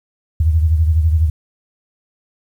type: beating tone pair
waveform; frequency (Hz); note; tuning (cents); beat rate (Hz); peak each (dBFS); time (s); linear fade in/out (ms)
sine; 78.9 / 90.9; D#2 / F#2; +25 / -30; 12; -11 / -20; 0.4-1.3; 5
effects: 8-bit